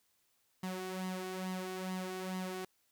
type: tone with flanger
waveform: sawtooth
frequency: 185.8 Hz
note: F#3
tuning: 7 cents sharp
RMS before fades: -40 dBFS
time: 0.63-2.65 s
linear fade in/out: 5 ms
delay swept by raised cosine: 0.99 to 2.79 ms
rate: 2.3 Hz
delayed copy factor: +0.6
effects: white hiss -75 dBFS RMS until 2.91 s